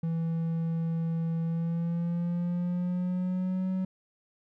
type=tone with pitch glide; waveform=triangle; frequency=164.81 to 187.14 Hz; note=E3 to F#3; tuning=0 to +20 cents; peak=-25 dBFS; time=0.03-3.85 s; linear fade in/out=5 ms; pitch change=+220 cents; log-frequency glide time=1.43-3.7 s; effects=none